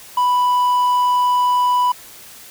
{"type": "tone", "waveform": "triangle", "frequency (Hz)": 989, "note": "B5", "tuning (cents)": 2, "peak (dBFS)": -11, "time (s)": [0.17, 1.92], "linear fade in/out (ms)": 5, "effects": ["white hiss -40 dBFS RMS until 2.5 s"]}